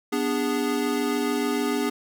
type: chord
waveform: square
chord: G# diminished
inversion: first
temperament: equal with one note detuned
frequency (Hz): 246.9 / 293.7 / 409.8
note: B3 / D4 / G#4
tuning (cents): 0 / 0 / -23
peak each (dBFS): -28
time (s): 0.12-1.9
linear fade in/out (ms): 10
effects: none